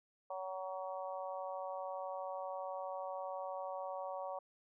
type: harmonic tone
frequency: 187.7 Hz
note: F#3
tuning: 25 cents sharp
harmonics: 3 / 4 / 5 / 6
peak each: -43 / -45 / -47 / -49 dBFS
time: 0.3-4.39 s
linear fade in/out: 5 ms
effects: none